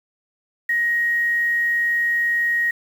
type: tone with quantisation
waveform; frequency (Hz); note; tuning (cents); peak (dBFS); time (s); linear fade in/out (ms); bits
sine; 1882; A#6; +16; -17; 0.69-2.71; 5; 7
effects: none